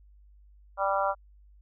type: harmonic tone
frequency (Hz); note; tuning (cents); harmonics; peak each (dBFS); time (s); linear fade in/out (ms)
196; G3; 0; 3 / 4 / 5 / 6 / 7; -29 / -30 / -31 / -32 / -32; 0.77-1.15; 50
effects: added 50 Hz sine -53 dBFS peak until 1.61 s